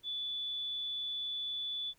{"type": "tone", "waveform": "sine", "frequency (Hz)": 3464, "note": "A7", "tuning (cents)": -28, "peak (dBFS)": -35, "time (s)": [0.03, 1.94], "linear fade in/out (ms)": 50, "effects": ["pink hiss -69 dBFS RMS until 1.98 s"]}